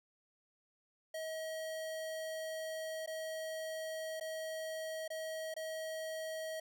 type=tone with dropouts; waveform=square; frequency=637 Hz; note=D#5; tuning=41 cents sharp; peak=-40 dBFS; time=1.14-6.6 s; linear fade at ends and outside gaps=5 ms; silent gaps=3.062-3.074 / 4.199-4.209 / 5.079-5.102 / 5.541-5.564 s; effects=none